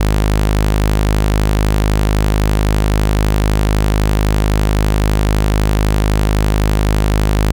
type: tone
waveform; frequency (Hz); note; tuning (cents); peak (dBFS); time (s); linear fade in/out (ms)
sawtooth; 51.9; G#1; 0; -7; 0-7.52; 5
effects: none